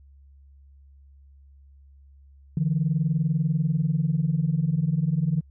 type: tone pair together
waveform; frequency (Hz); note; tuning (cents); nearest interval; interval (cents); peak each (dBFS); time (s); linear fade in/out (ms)
sine; 146.83 / 167.09; D3 / E3; 0 / +24; major second; 224; -23; 2.57-5.41; 2
effects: tanh soft clip ceiling -13 dBFS + added 69 Hz sine -49 dBFS peak until 5.5 s